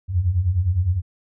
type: beating tone pair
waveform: sine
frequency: 82.41 / 92.21 Hz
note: E2 / F#2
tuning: 0 / -5 cents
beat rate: 9.8 Hz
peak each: -23 / -18 dBFS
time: 0.08-1.02 s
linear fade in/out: 50 ms
effects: none

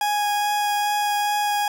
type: tone with vibrato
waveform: 40% pulse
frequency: 828 Hz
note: G#5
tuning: 5 cents flat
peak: -19 dBFS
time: 0.01-1.68 s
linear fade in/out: 2 ms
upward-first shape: triangle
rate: 2.4 Hz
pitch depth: 8 cents each way
effects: none

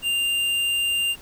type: tone with tanh clipping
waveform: sine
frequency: 2794 Hz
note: F7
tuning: in tune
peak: -22 dBFS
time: 0.02-1.16 s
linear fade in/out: 50 ms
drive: 13 dB
effects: pink hiss -47 dBFS RMS until 1.21 s

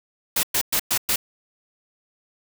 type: noise bursts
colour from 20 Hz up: white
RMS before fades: -21 dBFS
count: 5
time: 0.36-1.16 s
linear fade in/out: 5 ms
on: 72 ms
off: 110 ms
effects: none

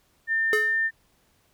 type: tone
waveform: sine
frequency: 1800 Hz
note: A6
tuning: 39 cents sharp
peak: -21 dBFS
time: 0.27-0.91 s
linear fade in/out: 50 ms
type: tone with exponential decay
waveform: square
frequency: 426.8 Hz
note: G#4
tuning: 47 cents sharp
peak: -20 dBFS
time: 0.53-0.8 s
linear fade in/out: 1 ms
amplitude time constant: 57 ms
effects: pink hiss -65 dBFS RMS until 1.53 s

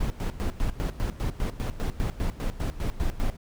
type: noise with tremolo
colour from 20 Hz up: brown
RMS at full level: -26 dBFS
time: 0-3.37 s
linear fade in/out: 10 ms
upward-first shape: square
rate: 5 Hz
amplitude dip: 80%
effects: none

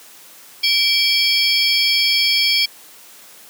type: tone cluster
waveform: triangle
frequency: 2324 / 3259 / 4508 / 5220 Hz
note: D7 / G#7 / C#8 / E8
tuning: -19 / -33 / +28 / -18 cents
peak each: -18 dBFS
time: 0.63-2.66 s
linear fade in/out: 10 ms
effects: white hiss -43 dBFS RMS until 3.49 s + high-pass 200 Hz 12 dB/octave

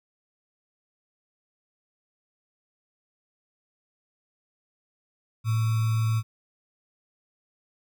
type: tone with sample-and-hold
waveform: sine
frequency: 111.6 Hz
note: A2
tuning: 25 cents sharp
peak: -21 dBFS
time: 5.44-6.23 s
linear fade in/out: 50 ms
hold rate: 1225 Hz
effects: none

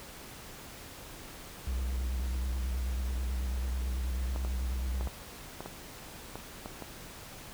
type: tone with vibrato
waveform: triangle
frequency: 63 Hz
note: B1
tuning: 35 cents sharp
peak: -28 dBFS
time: 1.67-5.08 s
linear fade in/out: 5 ms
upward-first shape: sine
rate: 9.2 Hz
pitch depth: 62 cents each way
type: clicks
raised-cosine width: 1 ms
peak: -25 dBFS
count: 9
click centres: 4.361 / 4.449 / 5.01 / 5.073 / 5.606 / 5.66 / 6.356 / 6.659 / 6.823 s
effects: pink hiss -47 dBFS RMS until 7.53 s

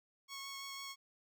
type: tone with vibrato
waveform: 10% pulse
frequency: 1100 Hz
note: C#6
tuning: 14 cents flat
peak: -36 dBFS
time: 0.28-0.96 s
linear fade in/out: 50 ms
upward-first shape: sine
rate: 6 Hz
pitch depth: 10 cents each way
effects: none

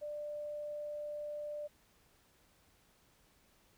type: tone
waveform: sine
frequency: 593 Hz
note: D5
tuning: 17 cents sharp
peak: -39 dBFS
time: 0.01-1.68 s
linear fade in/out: 20 ms
effects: pink hiss -69 dBFS RMS until 3.77 s

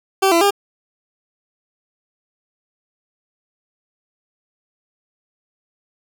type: tone with pitch steps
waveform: 20% pulse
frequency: 386.4 / 337.2 / 402.5 Hz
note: G4 / E4 / G4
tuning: -25 / +39 / +46 cents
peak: -7 dBFS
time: 0.22-0.508 s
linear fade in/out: 10 ms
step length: 96 ms
effects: none

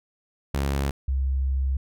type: tone pair in turn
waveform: sawtooth / sine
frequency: 69.3 / 66.7 Hz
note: C#2 / C2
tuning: 0 / +34 cents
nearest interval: minor second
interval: 66 cents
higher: first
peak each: -19 / -21 dBFS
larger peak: first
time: 0.54-0.91 / 1.08-1.77 s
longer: second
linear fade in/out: 5 ms
effects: none

